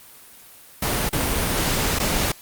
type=noise with dropouts; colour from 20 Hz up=pink; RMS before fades=-22 dBFS; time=0.82-2.32 s; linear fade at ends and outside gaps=5 ms; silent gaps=1.092-1.128 / 1.988-1.998 s; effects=white hiss -46 dBFS RMS until 2.41 s + Opus 32 kbps